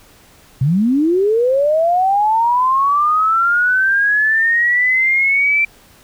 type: linear sweep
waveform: sine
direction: up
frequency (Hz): 122.6 to 2349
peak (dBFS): -11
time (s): 0.61-5.65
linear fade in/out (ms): 5
effects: pink hiss -47 dBFS RMS until 6.03 s